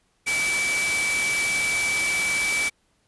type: tone in noise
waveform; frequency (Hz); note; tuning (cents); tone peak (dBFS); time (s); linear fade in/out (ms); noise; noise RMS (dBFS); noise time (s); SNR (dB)
sine; 2306; D7; -32; -22; 0.26-2.7; 20; white; -27; 0.26-2.7; +2
effects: pink hiss -67 dBFS RMS until 3.07 s + resampled to 24000 Hz